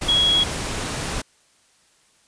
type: tone in noise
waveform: sine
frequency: 3322 Hz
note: G#7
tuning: in tune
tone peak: -15 dBFS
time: 0.08-0.44 s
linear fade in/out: 10 ms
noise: pink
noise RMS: -27 dBFS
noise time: 0.01-1.22 s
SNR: +9 dB
effects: white hiss -59 dBFS RMS until 2.27 s + resampled to 22050 Hz